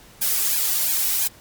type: noise with flanger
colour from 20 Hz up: blue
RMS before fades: -21 dBFS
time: 0.21-1.28 s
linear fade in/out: 10 ms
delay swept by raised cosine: 1.2 to 2.7 ms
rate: 2.9 Hz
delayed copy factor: +0.9
effects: pink hiss -48 dBFS RMS until 1.4 s + MP3 96 kbps